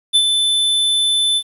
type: tone with ADSR envelope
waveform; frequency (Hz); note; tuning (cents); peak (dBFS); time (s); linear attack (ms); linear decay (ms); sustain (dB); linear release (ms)
square; 3520; A7; 0; -9; 0.13-1.43; 26; 64; -5; 62
effects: resampled to 32000 Hz + 8-bit